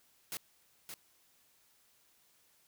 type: noise with echo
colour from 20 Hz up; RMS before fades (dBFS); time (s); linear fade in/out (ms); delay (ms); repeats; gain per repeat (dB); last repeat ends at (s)
white; -40; 0.32-0.37; 0; 570; 1; -6; 0.94
effects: white hiss -69 dBFS RMS until 2.67 s